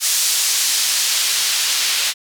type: noise with band-pass filter sweep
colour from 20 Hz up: white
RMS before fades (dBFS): -18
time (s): 0-2.14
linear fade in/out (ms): 50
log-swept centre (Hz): 6100 to 3600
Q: 0.87
effects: none